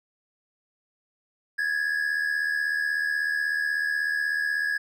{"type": "tone pair together", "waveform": "triangle", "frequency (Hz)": [1661.2, 1737.5], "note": ["G#6", "A6"], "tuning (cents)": [0, -22], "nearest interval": "minor second", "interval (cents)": 78, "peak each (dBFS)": [-23, -29], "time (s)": [1.58, 4.78], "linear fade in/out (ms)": 10, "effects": []}